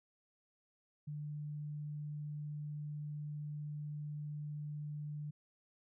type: tone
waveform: sine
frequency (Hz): 148.7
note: D3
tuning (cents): +22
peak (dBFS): -40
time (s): 1.07-5.31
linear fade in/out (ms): 10
effects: none